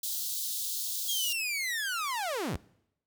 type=high-pass noise; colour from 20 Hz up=white; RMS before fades=-34 dBFS; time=0.03-1.33 s; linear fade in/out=5 ms; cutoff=3400 Hz; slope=48 dB/octave
type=linear sweep; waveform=sawtooth; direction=down; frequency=3322 to 38.12 Hz; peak=-27 dBFS; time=1.08-2.57 s; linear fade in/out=10 ms
effects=noise-tail reverb RT60 0.8 s tail -22 dB re dry